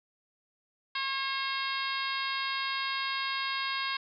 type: harmonic tone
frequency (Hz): 540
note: C#5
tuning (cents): -45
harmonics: 2 / 3 / 4 / 5 / 6 / 7 / 8 / 9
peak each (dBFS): -35 / -37 / -38 / -39 / -40 / -40 / -41 / -42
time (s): 0.95-3.97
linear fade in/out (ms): 5
effects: none